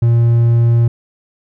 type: tone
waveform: triangle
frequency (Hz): 117.3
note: A#2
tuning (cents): +11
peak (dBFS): -6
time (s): 0.02-0.88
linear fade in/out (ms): 5
effects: none